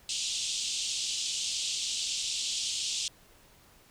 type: band-pass noise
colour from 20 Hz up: pink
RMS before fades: -33 dBFS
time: 0.09-3.08 s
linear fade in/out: 2 ms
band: 2900 to 8200 Hz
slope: 48 dB/octave
effects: pink hiss -59 dBFS RMS until 3.9 s